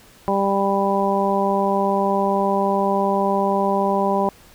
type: harmonic tone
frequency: 197.4 Hz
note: G3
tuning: 12 cents sharp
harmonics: 1 / 2 / 3 / 4 / 5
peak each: -23 / -23 / -23 / -23 / -23 dBFS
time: 0.28-4.29 s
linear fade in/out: 0 ms
effects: pink hiss -49 dBFS RMS until 4.54 s